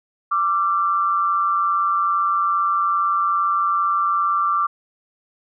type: tone pair together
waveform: sine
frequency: 1174 / 1356.4 Hz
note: D6 / E6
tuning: -1 / +49 cents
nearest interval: minor third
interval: 250 cents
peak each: -17 / -24 dBFS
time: 0.31-4.67 s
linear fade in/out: 10 ms
effects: none